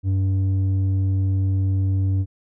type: tone with low-pass filter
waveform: square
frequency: 95.8 Hz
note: G2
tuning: 39 cents flat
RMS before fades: -20 dBFS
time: 0.03-2.26 s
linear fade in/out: 50 ms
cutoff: 190 Hz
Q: 9.6
effects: none